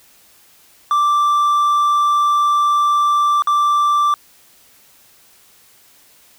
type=tone with dropouts; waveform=triangle; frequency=1174 Hz; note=D6; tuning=1 cent flat; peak=-10 dBFS; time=0.91-4.14 s; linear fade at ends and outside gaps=1 ms; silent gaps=3.422-3.472 s; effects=white hiss -50 dBFS RMS until 6.38 s